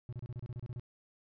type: tone bursts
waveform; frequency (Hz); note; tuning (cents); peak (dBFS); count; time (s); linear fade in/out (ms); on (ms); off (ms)
triangle; 121.9; B2; -22; -36; 11; 0.09-0.796; 0; 36; 31
effects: resampled to 11025 Hz

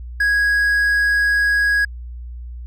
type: tone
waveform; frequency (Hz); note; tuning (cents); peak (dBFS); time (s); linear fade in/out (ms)
triangle; 1656; G#6; -5; -12; 0.2-1.85; 5
effects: added 60 Hz sine -29 dBFS peak until 2.66 s

